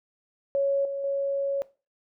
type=tone with level steps; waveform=sine; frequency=555 Hz; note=C#5; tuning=2 cents sharp; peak=-21 / -28 / -24 dBFS; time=0.55-1.62 s; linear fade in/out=0 ms; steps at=0.85 / 1.04 s; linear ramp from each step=2 ms; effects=noise-tail reverb RT60 0.3 s tail -18 dB re dry